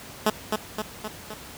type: tone with echo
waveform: 10% pulse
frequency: 214.3 Hz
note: A3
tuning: 45 cents flat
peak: -10 dBFS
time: 0.26-0.3 s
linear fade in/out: 5 ms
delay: 260 ms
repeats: 4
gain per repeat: -4 dB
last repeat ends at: 1.34 s
effects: pink hiss -42 dBFS RMS until 1.57 s + high-pass 60 Hz 12 dB/octave